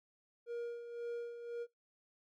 triangle tone with tremolo, 472.8 Hz, A#4, 24 cents sharp, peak -36 dBFS, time 0.46-1.67 s, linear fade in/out 50 ms, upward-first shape sine, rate 1.9 Hz, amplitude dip 60%, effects noise-tail reverb RT60 0.2 s tail -26 dB re dry

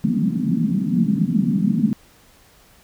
white band-pass noise, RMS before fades -19 dBFS, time 0.04-1.93 s, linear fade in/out 0 ms, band 160 to 240 Hz, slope 48 dB/octave, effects pink hiss -52 dBFS RMS until 2.83 s

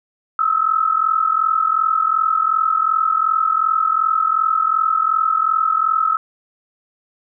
sine tone pair together, 1275.8 / 1318.5 Hz, D#6 / E6, +43 / 0 cents, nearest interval minor second, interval 57 cents, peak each -17 dBFS, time 0.39-6.17 s, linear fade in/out 2 ms, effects none

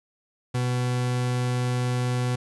40% pulse tone, 124.3 Hz, B2, 12 cents sharp, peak -22 dBFS, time 0.54-2.36 s, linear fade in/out 10 ms, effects resampled to 24000 Hz + 10-bit

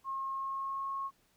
sine tone with pitch glide, 1077 to 1090.1 Hz, C6 to C#6, +50 to -29 cents, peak -34 dBFS, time 0.04-1.11 s, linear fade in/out 50 ms, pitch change +21 cents, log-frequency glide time 0.31-0.89 s, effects pink hiss -70 dBFS RMS until 1.36 s

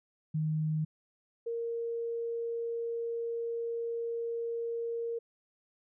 sine tone pair in turn, 155.56 / 464.8 Hz, D#3 / A#4, 0 / -5 cents, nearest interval octave + perfect fifth, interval 1895 cents, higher second, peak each -28 / -32 dBFS, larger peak first, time 0.34-0.85 / 1.46-5.19 s, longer second, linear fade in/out 10 ms, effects none

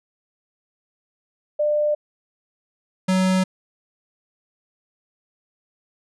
sine / square tone pair in turn, 597 / 186.91 Hz, D5 / F#3, +28 / +18 cents, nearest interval octave + minor sixth, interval 2010 cents, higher first, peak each -17 dBFS, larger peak neither, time 1.59-1.95 / 3.08-3.44 s, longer neither, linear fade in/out 10 ms, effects resampled to 24000 Hz

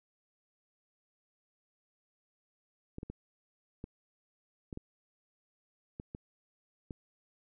clicks, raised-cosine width 3 ms, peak -28 dBFS, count 9, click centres 2.984 / 3.031 / 3.1 / 3.841 / 4.728 / 4.774 / 5.999 / 6.149 / 6.908 s, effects none

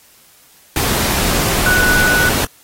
sine tone in noise, 1480 Hz, F#6, in tune, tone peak -12 dBFS, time 1.66-2.29 s, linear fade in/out 2 ms, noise pink, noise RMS -17 dBFS, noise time 0.76-2.45 s, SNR +2 dB, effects white hiss -48 dBFS RMS until 2.63 s + AAC 48 kbps

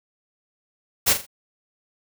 white noise with echo, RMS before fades -17 dBFS, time 1.06-1.14 s, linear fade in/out 20 ms, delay 42 ms, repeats 3, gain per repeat -9 dB, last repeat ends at 1.266 s, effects none

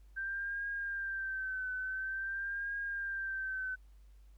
sine tone with vibrato, 1568 Hz, G6, in tune, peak -35 dBFS, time 0.16-3.76 s, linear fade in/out 20 ms, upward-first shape triangle, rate 0.48 Hz, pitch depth 67 cents each way, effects added 50 Hz sine -55 dBFS peak until 4.37 s + pink hiss -75 dBFS RMS until 4.37 s

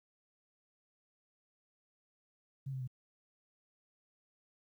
sine tone with pitch steps, 135.7 / 131.46 / 127.35 Hz, C#3 / C3 / C3, -36 / +9 / -46 cents, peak -37 dBFS, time 2.66-2.876 s, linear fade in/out 10 ms, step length 72 ms, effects 12-bit

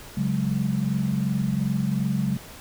sine chord, C# suspended fourth, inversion none, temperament equal, 138.59 / 185 / 207.7 Hz, C#3 / F#3 / G#3, 0 / 0 / 0 cents, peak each -26 dBFS, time 0.17-2.37 s, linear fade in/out 5 ms, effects pink hiss -43 dBFS RMS until 2.6 s

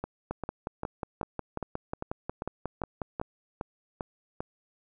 two click trains, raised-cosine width 1 ms, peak -18 / -19 dBFS, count 17 / 12, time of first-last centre 0.31-3.198 / 0.04-4.405 s, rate 5.54 / 2.52 Hz, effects none

